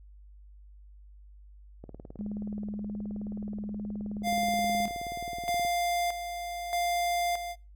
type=click train; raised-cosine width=2 ms; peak=-30 dBFS; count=73; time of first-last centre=1.84-5.65 s; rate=18.9 Hz
type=tone; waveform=sine; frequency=207.5 Hz; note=G#3; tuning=1 cent flat; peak=-33 dBFS; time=2.19-4.88 s; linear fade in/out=0 ms
type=tone with tremolo; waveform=square; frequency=698.5 Hz; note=F5; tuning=in tune; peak=-27 dBFS; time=4.23-7.56 s; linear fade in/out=50 ms; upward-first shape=square; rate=0.8 Hz; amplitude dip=60%
effects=noise-tail reverb RT60 0.3 s tail -24 dB re dry + added 50 Hz sine -49 dBFS peak until 7.75 s